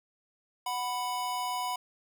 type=tone pair together; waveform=square; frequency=738 / 990.9 Hz; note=F#5 / B5; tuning=-5 / +5 cents; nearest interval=perfect fourth; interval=510 cents; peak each=-36 / -33 dBFS; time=0.66-1.76 s; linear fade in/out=5 ms; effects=none